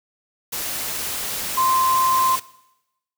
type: tone in noise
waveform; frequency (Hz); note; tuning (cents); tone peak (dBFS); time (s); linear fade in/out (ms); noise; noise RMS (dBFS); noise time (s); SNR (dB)
sine; 1042; C6; -7; -16; 1.57-2.36; 10; white; -27; 0.52-2.4; +8
effects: noise-tail reverb RT60 0.9 s tail -19 dB re dry